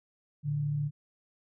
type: tone pair together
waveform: sine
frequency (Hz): 112.64 / 146.83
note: A2 / D3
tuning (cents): +41 / 0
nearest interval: perfect fourth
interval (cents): 459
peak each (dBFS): -39 / -28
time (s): 0.43-0.91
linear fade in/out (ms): 50
effects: none